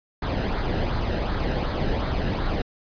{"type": "noise with flanger", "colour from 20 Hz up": "brown", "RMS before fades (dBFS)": -25, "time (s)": [0.22, 2.62], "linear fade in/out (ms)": 5, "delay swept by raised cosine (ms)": [0.35, 0.9], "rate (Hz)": 2.7, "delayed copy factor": -0.5, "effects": ["resampled to 11025 Hz"]}